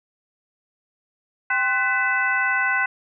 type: tone cluster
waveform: sine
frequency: 786 / 1047 / 1502 / 1999 / 2615 Hz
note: G5 / C6 / F#6 / B6 / E7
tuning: +4 / +1 / +26 / +20 / -15 cents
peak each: -29 / -28 / -21 / -24 / -30 dBFS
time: 1.5-2.86 s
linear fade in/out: 5 ms
effects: none